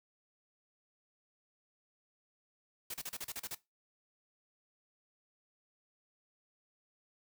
white noise bursts, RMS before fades -41 dBFS, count 9, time 2.9-3.549 s, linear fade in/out 5 ms, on 41 ms, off 35 ms, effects noise-tail reverb RT60 0.2 s tail -18 dB re dry

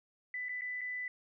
sine tone with dropouts, 1993 Hz, B6, 15 cents sharp, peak -36 dBFS, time 0.34-1.08 s, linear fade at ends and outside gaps 2 ms, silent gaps 0.486-0.492 / 0.611-0.618 / 0.81-0.814 s, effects none

